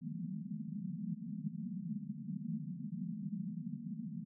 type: band-pass noise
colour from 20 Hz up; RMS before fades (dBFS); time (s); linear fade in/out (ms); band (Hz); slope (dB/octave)
white; -42; 0.01-4.25; 20; 150 to 230; 96
effects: none